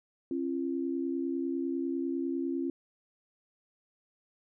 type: tone pair together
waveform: sine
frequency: 271.1 / 341.1 Hz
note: C#4 / F4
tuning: -38 / -41 cents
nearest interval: major third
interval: 397 cents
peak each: -32 / -33 dBFS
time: 0.31-2.7 s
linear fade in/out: 2 ms
effects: none